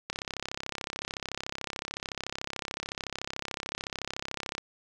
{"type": "click train", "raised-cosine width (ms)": 0.2, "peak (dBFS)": -16, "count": 152, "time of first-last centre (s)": [0.1, 4.581], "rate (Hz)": 33.7, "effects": []}